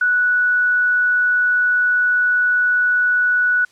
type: tone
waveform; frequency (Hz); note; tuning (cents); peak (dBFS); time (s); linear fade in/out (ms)
sine; 1475; F#6; -6; -13; 0.01-3.65; 5
effects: white hiss -54 dBFS RMS until 3.71 s + low-pass 7000 Hz 12 dB/octave